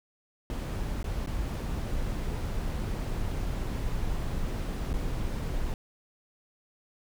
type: noise with dropouts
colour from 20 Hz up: brown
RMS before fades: -31 dBFS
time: 0.5-5.74 s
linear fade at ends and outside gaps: 1 ms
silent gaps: 1.029-1.042 / 1.262-1.272 / 4.931-4.939 s
effects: none